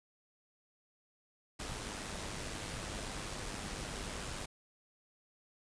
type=noise with amplitude modulation; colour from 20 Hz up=pink; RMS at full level=-40 dBFS; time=1.59-4.46 s; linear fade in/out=10 ms; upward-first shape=sine; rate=101 Hz; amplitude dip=40%; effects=resampled to 22050 Hz